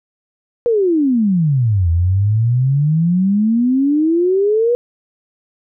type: exponential two-way sweep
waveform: sine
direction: down then up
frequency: 490 to 82 to 490 Hz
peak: -11 dBFS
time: 0.66-4.75 s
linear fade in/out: 0 ms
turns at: 1.9 s
effects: none